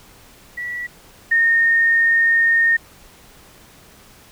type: tone pair in turn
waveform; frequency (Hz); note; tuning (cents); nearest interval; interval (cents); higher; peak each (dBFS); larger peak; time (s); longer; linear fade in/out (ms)
sine; 1945 / 1837.6; B6 / A#6; -27 / -25; minor second; 98; first; -24 / -12; second; 0.57-0.87 / 1.31-2.77; second; 10
effects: pink hiss -47 dBFS RMS until 4.31 s